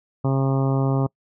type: harmonic tone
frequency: 135.1 Hz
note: C#3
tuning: 44 cents flat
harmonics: 1 / 2 / 3 / 4 / 5 / 6 / 7 / 8 / 9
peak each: -19 / -25 / -29 / -31 / -33 / -35 / -36 / -37 / -38 dBFS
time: 0.24-1.07 s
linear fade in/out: 10 ms
effects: noise-tail reverb RT60 0.1 s tail -26 dB re dry